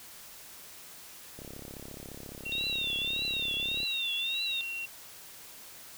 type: click train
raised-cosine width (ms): 2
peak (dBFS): -31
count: 85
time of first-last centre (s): 1.39-3.832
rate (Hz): 34.4
type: tone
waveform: sine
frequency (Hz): 2741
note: F7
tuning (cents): -33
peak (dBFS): -34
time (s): 2.45-4.86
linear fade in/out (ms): 10
type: tone with vibrato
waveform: sine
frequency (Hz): 3663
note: A#7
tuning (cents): -31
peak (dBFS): -31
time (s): 2.52-4.61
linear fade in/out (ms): 0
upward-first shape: triangle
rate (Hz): 1.7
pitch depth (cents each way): 160
effects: white hiss -49 dBFS RMS until 5.97 s